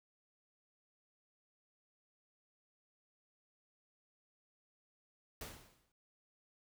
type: noise with exponential decay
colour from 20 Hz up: pink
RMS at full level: -44 dBFS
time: 5.41-5.92 s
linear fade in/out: 2 ms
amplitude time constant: 110 ms
effects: none